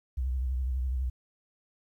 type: tone with vibrato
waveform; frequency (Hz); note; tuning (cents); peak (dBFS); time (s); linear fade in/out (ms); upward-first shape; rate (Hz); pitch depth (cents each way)
sine; 64; C2; -38; -27; 0.17-1.1; 10; triangle; 12; 110
effects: 11-bit